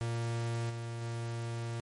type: tone with level steps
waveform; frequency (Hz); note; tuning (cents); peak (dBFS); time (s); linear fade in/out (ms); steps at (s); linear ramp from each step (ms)
45% pulse; 116.54; A#2; 0; -32 / -37 / -35; 0.01-1.8; 0; 0.69 / 1.01; 20
effects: MP3 48 kbps